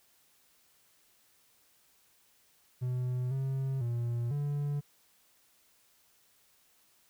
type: tone with pitch steps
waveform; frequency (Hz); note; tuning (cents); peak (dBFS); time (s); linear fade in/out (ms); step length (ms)
triangle; 125.5 / 134.2 / 118.7 / 144.6; B2 / C3 / A#2 / D3; +28 / +44 / +32 / -27; -28; 2.81-4.81; 20; 500
effects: white hiss -67 dBFS RMS until 7.09 s